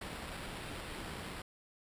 pink noise with sample-and-hold, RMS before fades -44 dBFS, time 0.01-1.42 s, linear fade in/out 5 ms, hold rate 6300 Hz, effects resampled to 32000 Hz

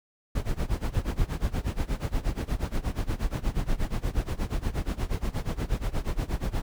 brown noise with tremolo, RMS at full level -25 dBFS, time 0.35-6.62 s, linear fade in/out 5 ms, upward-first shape sine, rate 8.4 Hz, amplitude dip 90%, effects none

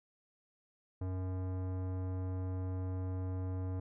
sine tone with tanh clipping, 92.8 Hz, F#2, 6 cents sharp, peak -37 dBFS, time 1.01-3.8 s, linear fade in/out 5 ms, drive 18 dB, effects none

